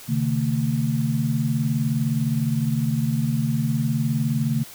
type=tone cluster; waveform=sine; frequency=131.4 / 151 / 225.5 Hz; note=C3 / D3 / A3; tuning=+8 / +48 / +43 cents; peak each=-24 dBFS; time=0.08-4.64 s; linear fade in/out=20 ms; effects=white hiss -42 dBFS RMS until 4.74 s